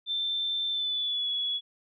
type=tone with pitch glide; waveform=sine; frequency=3555 to 3381 Hz; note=A7 to G#7; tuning=+17 to +30 cents; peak=-27 dBFS; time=0.06-1.61 s; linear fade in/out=50 ms; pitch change=-87 cents; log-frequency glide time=0.7-1.29 s; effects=none